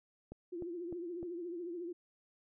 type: click train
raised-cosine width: 2 ms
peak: -33 dBFS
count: 4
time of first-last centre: 0.32-1.229 s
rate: 3.3 Hz
type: tone with vibrato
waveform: sine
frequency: 346.4 Hz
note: F4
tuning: 14 cents flat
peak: -39 dBFS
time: 0.52-1.93 s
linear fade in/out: 10 ms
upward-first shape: triangle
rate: 14 Hz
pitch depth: 98 cents each way
effects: none